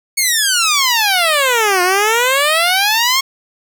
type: exponential two-way sweep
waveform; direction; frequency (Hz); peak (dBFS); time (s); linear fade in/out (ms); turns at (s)
10% pulse; down then up; 2236 to 352.3 to 1100; -3; 0.17-3.21; 10; 1.82
effects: none